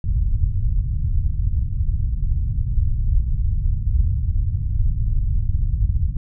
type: low-pass noise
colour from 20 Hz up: pink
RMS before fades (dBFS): -19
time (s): 0.04-6.17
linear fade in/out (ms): 2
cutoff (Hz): 110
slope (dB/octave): 24
effects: none